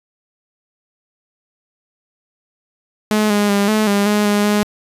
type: tone with pitch steps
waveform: sawtooth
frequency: 213.2 / 206 / 201.3 / 215.5 / 201.8 / 208.7 / 205.9 / 208 Hz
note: G#3 / G#3 / G3 / A3 / G#3 / G#3 / G#3 / G#3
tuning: +46 / -14 / +46 / -36 / -49 / +9 / -15 / +3 cents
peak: -9 dBFS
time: 3.11-4.63 s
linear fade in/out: 0 ms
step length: 190 ms
effects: resampled to 32000 Hz